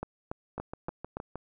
two click trains, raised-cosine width 1 ms, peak -20 / -23 dBFS, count 5 / 6, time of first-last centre 0.03-1.17 / 0.58-1.356 s, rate 3.51 / 6.44 Hz, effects none

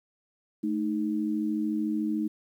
sine tone pair together, 217.5 / 311.1 Hz, A3 / D#4, -20 / 0 cents, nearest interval tritone, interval 620 cents, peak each -29 / -28 dBFS, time 0.63-2.28 s, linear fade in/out 10 ms, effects 10-bit

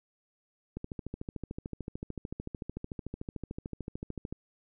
click train, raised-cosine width 3 ms, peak -24 dBFS, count 49, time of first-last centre 0.77-4.326 s, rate 13.5 Hz, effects none

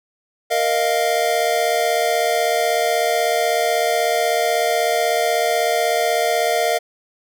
square chord, Bb suspended fourth, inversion none, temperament equal, 466.2 / 622.3 / 698.5 Hz, Bb4 / Eb5 / F5, 0 / 0 / 0 cents, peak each -23 / -22 / -20 dBFS, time 0.5-6.79 s, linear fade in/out 20 ms, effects none

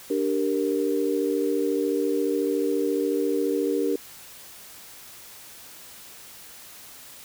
sine chord, G minor, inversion second, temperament equal, 293.7 / 392 / 466.2 Hz, D4 / G4 / Bb4, 0 / 0 / 0 cents, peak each -26 dBFS, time 0.1-3.96 s, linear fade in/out 5 ms, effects white hiss -45 dBFS RMS until 7.24 s

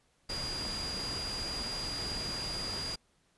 sine tone in noise, 4835 Hz, D8, 50 cents sharp, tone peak -36 dBFS, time 0.29-2.96 s, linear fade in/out 10 ms, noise pink, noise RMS -40 dBFS, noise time 0.29-2.96 s, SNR +1 dB, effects pink hiss -71 dBFS RMS until 3.37 s + resampled to 24000 Hz

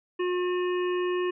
harmonic tone, 359.8 Hz, F#4, 48 cents flat, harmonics 1 / 3 / 5 / 7 / 8, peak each -25 / -35 / -39 / -42 / -43 dBFS, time 0.19-1.31 s, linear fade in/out 10 ms, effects none

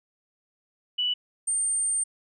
sine tone pair in turn, 2960 / 8768 Hz, F#7 / C#9, 0 / -20 cents, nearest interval octave + perfect fifth, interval 1880 cents, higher second, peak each -23 dBFS, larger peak neither, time 0.98-1.14 / 1.47-2.04 s, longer second, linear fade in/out 10 ms, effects none

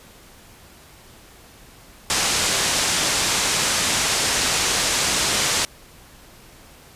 white low-pass noise, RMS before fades -21 dBFS, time 2.1-5.65 s, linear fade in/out 0 ms, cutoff 8300 Hz, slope 24 dB/octave, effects pink hiss -47 dBFS RMS until 6.95 s + resampled to 32000 Hz

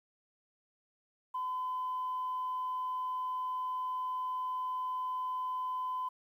sine tone, 1015 Hz, B5, 47 cents sharp, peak -32 dBFS, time 1.34-6.09 s, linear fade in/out 10 ms, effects tanh soft clip ceiling -29 dBFS + 11-bit

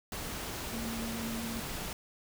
sine tone in noise, 228 Hz, A#3, 38 cents flat, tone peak -37 dBFS, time 0.73-1.6 s, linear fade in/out 2 ms, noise pink, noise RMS -39 dBFS, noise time 0.12-1.93 s, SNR -1 dB, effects none

